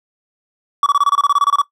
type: tone bursts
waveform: triangle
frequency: 1140 Hz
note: C#6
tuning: 48 cents sharp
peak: -7 dBFS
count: 14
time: 0.83-1.616 s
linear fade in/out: 2 ms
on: 32 ms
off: 26 ms
effects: noise-tail reverb RT60 0.1 s tail -18 dB re dry